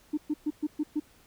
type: tone bursts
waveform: sine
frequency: 301.5 Hz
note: D4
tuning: 46 cents sharp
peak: -24 dBFS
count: 6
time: 0.13-1 s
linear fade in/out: 10 ms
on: 45 ms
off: 120 ms
effects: tanh soft clip ceiling -21 dBFS + pink hiss -60 dBFS RMS until 1.26 s